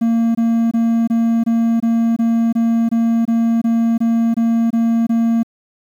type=tone bursts; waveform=triangle; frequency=229.8 Hz; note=A#3; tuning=25 cents flat; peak=-10 dBFS; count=15; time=0.01-5.432 s; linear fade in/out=10 ms; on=340 ms; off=23 ms; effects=8-bit